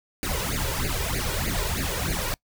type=noise with flanger; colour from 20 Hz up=pink; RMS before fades=-27 dBFS; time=0.23-2.34 s; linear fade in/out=0 ms; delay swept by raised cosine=0.44 to 2.14 ms; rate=3.2 Hz; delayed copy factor=+0.9; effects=noise-tail reverb RT60 0.1 s tail -24 dB re dry